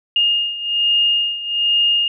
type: beating tone pair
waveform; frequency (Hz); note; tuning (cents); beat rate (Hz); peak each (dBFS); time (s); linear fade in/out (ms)
sine; 2836 / 2837.2; F7 / F7; +26 / +27; 1.2; -16 / -20; 0.16-2.08; 2
effects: none